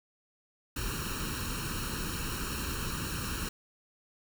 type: noise with comb filter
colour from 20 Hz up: pink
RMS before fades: -35 dBFS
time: 0.76-3.49 s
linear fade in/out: 5 ms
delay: 0.72 ms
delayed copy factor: +0.85
effects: none